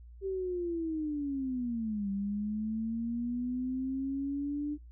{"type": "linear two-way sweep", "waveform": "sine", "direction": "down then up", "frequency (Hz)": [392, 196, 297.6], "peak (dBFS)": -31, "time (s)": [0.21, 4.78], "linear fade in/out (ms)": 50, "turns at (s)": 2.1, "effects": ["noise-tail reverb RT60 0.2 s tail -26 dB re dry", "added 59 Hz sine -48 dBFS peak until 4.91 s"]}